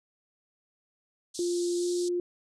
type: band-pass noise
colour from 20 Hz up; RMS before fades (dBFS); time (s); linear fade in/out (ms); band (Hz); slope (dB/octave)
white; -41; 1.34-2.09; 10; 3700 to 9100; 48
type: tone with pitch glide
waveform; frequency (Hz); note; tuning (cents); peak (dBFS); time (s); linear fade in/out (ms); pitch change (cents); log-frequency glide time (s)
sine; 349.2 to 352.8; F4 to F4; 0 to +18; -26; 1.39-2.2; 2; +18; 1.78-1.85
effects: none